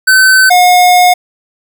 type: tone pair in turn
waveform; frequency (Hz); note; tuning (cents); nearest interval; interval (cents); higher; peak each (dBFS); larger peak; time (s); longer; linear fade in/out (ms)
square; 1527 / 720.6; G6 / F#5; -46 / -46; octave + minor second; 1300; first; -4; neither; 0.07-0.5 / 0.5-1.14; second; 10
effects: none